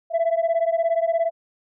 sine beating tone pair, 659 / 676 Hz, E5 / E5, -1 / +43 cents, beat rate 17 Hz, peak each -19 / -20 dBFS, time 0.1-1.31 s, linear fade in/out 50 ms, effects tanh soft clip ceiling -15 dBFS

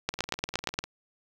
two click trains, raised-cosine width 0.2 ms, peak -9 / -18 dBFS, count 7 / 15, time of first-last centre 0.09-0.789 / 0.14-0.84 s, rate 8.58 / 20 Hz, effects 7-bit

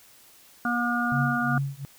harmonic tone, 240 Hz, B3, 49 cents flat, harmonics 1 / 3 / 5 / 6, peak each -27 / -31 / -31 / -27 dBFS, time 0.65-1.58 s, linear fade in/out 2 ms
sine tone with tremolo, 138.59 Hz, C#3, in tune, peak -22 dBFS, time 1.12-1.85 s, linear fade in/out 0 ms, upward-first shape triangle, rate 2.7 Hz, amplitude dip 100%
effects white hiss -54 dBFS RMS until 1.98 s

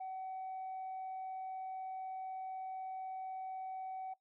sine tone, 756 Hz, F#5, 37 cents sharp, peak -39 dBFS, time 0-4.14 s, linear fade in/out 10 ms, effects noise-tail reverb RT60 0.1 s tail -18 dB re dry + tanh soft clip ceiling -38 dBFS

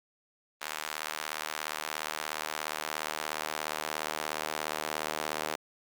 sawtooth tone with high-pass filter sweep, 77 Hz, D#2, 17 cents flat, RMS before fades -36 dBFS, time 0.61-5.56 s, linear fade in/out 10 ms, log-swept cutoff 1200 to 590 Hz, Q 0.83, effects Opus 32 kbps

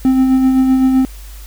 triangle tone with tremolo, 261.6 Hz, C4, in tune, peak -5 dBFS, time 0.05-1.05 s, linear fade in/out 0 ms, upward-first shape sine, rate 7.8 Hz, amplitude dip 35%, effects added 50 Hz sine -30 dBFS peak until 1.46 s + white hiss -41 dBFS RMS until 1.46 s

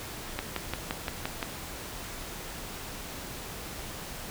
click train, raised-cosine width 0.3 ms, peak -14 dBFS, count 7, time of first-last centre 0.39-1.428 s, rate 5.78 Hz, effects pink hiss -40 dBFS RMS until 4.3 s

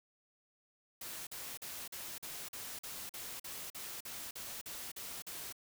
white noise bursts, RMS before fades -45 dBFS, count 15, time 1.01-5.526 s, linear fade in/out 5 ms, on 260 ms, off 44 ms, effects none

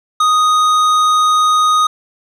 sine tone with tanh clipping, 1244.5 Hz, D#6, in tune, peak -11 dBFS, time 0.2-1.87 s, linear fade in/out 5 ms, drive 13 dB, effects none

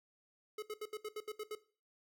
square tone bursts, 426.4 Hz, G#4, 46 cents sharp, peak -40 dBFS, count 9, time 0.58-1.552 s, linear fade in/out 5 ms, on 44 ms, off 72 ms, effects noise-tail reverb RT60 0.4 s tail -17 dB re dry

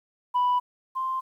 sine tone pair in turn, 987.8 / 1046.5 Hz, B5 / C6, 0 / 0 cents, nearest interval minor second, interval 100 cents, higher second, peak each -18 / -25 dBFS, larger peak first, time 0.34-0.6 / 0.95-1.21 s, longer neither, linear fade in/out 20 ms, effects tanh soft clip ceiling -18 dBFS + 10-bit

